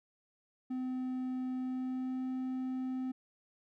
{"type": "tone with pitch glide", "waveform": "triangle", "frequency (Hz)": [255.9, 258.1], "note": ["C4", "C4"], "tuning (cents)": [-38, -23], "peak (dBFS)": -32, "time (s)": [0.7, 3.12], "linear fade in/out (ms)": 10, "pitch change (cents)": 15, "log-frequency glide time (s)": [1.56, 2.27], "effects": []}